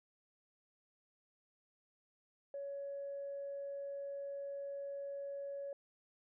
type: tone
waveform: sine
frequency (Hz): 560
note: C#5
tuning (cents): +18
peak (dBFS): -40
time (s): 2.54-5.73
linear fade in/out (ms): 2
effects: tanh soft clip ceiling -36 dBFS